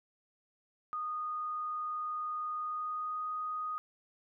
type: tone with pitch glide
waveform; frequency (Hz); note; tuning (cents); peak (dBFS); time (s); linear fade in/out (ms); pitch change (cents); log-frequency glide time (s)
sine; 1233 to 1244.4; D#6 to D#6; -16 to 0; -34; 0.93-3.78; 0; +16; 2.59-3.26
effects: none